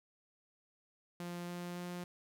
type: tone with pitch steps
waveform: sawtooth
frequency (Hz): 174.61 / 175.72 / 176.84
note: F3 / F3 / F3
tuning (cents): 0 / +11 / +22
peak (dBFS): -37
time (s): 1.2-2.04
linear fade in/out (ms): 2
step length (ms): 280
effects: none